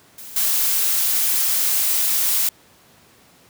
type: noise with level steps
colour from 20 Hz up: blue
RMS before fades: -37 / -19 dBFS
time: 0.18-2.49 s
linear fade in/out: 2 ms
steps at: 0.36 s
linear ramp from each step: 5 ms
effects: pink hiss -52 dBFS RMS until 3.49 s + high-pass 100 Hz 12 dB/octave